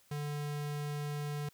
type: tone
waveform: square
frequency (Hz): 146.83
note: D3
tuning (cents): 0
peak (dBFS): -36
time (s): 0.11-1.49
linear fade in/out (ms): 5
effects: white hiss -66 dBFS RMS until 1.53 s